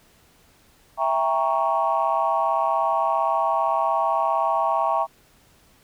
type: chord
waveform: sine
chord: E diminished seventh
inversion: none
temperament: equal with one note detuned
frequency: 659.3 / 794.9 / 932.3 / 1108.7 Hz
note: E5 / G5 / Bb5 / Db6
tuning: 0 / +24 / 0 / 0 cents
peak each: -24 dBFS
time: 0.97-5.07 s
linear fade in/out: 50 ms
effects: tanh soft clip ceiling -10 dBFS + pink hiss -57 dBFS RMS until 5.83 s